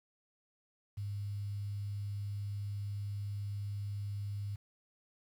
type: tone with quantisation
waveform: sine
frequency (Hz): 101.5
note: G#2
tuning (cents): -39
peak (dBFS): -36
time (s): 0.97-4.56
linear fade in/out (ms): 10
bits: 10
effects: none